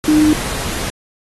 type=tone in noise; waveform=sine; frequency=305.6 Hz; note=D#4; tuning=31 cents flat; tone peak=-8 dBFS; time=0.08-0.33 s; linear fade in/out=0 ms; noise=pink; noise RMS=-23 dBFS; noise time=0.04-0.9 s; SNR=+12 dB; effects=AAC 32 kbps